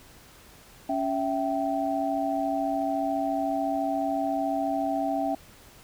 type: tone cluster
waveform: sine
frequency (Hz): 279.3 / 661 / 775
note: C#4 / E5 / G5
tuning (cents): +13 / +5 / -20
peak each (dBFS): -29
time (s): 0.89-5.35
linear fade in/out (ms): 5
effects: pink hiss -52 dBFS RMS until 5.83 s